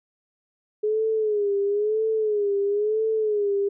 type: tone with vibrato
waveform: sine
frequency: 420 Hz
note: G#4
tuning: 19 cents sharp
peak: -20 dBFS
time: 0.83-3.69 s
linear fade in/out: 10 ms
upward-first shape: sine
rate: 1 Hz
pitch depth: 88 cents each way
effects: none